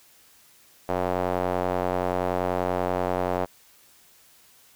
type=tone with band-pass filter; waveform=square; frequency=45.2 Hz; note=F#1; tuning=40 cents flat; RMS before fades=-26 dBFS; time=0.88-3.46 s; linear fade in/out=20 ms; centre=670 Hz; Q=1.7; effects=white hiss -56 dBFS RMS until 4.75 s